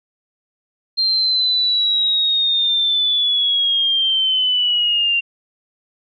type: linear sweep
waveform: sine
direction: down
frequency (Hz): 4186 to 2765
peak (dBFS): -14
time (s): 0.97-5.21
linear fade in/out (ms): 20
effects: none